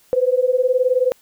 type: beating tone pair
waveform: sine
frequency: 497.9 / 516.9 Hz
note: B4 / C5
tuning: +14 / -21 cents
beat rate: 19 Hz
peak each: -17 dBFS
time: 0.13-1.12 s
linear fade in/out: 0 ms
effects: white hiss -55 dBFS RMS until 1.21 s